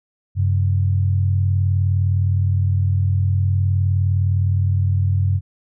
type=tone pair together; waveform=sine; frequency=95.2 / 134.74 Hz; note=F#2 / C#3; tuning=+50 / -49 cents; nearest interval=tritone; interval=601 cents; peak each=-15 / -23 dBFS; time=0.35-5.41 s; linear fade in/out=50 ms; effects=none